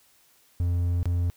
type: tone with dropouts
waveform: triangle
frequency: 87.31 Hz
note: F2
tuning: in tune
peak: -20 dBFS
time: 0.6-1.3 s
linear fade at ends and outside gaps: 0 ms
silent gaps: 1.03-1.056 s
effects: white hiss -61 dBFS RMS until 1.36 s